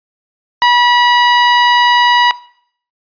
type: tone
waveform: sawtooth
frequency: 970 Hz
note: B5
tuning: 31 cents flat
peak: -3 dBFS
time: 0.62-2.31 s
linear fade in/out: 0 ms
effects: noise-tail reverb RT60 0.6 s tail -19 dB re dry + resampled to 11025 Hz

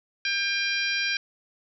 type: harmonic tone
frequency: 798 Hz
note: G5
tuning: 31 cents sharp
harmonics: 2 / 3 / 4 / 5 / 6 / 7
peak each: -29 / -28 / -34 / -34 / -33 / -35 dBFS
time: 0.25-1.17 s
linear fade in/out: 2 ms
effects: none

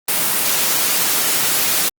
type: high-pass noise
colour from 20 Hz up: white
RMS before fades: -17 dBFS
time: 0.08-1.89 s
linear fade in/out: 5 ms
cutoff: 130 Hz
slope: 24 dB/octave
effects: Opus 24 kbps

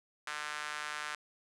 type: tone with high-pass filter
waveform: sawtooth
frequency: 150 Hz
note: D3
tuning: 37 cents sharp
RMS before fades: -40 dBFS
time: 0.27-1.15 s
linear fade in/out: 2 ms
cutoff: 1400 Hz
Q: 2
effects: resampled to 24000 Hz + 10-bit

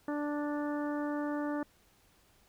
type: harmonic tone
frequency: 293.7 Hz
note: D4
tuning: in tune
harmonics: 1 / 2 / 3 / 4 / 5 / 6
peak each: -33 / -39 / -43 / -45 / -47 / -49 dBFS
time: 0.08-1.63 s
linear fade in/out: 2 ms
effects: pink hiss -66 dBFS RMS until 2.48 s

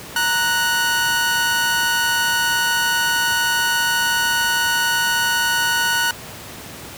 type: tone pair together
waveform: sawtooth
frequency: 930 / 1474.2 Hz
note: A#5 / F#6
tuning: -4 / -7 cents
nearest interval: minor sixth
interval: 797 cents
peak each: -19 / -14 dBFS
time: 0.16-6.11 s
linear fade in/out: 2 ms
effects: pink hiss -35 dBFS RMS until 6.97 s + high-pass 80 Hz 12 dB/octave

